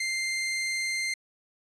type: tone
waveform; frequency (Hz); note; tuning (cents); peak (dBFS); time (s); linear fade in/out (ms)
sawtooth; 2093; C7; 0; -24; 0-1.14; 5
effects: resampled to 22050 Hz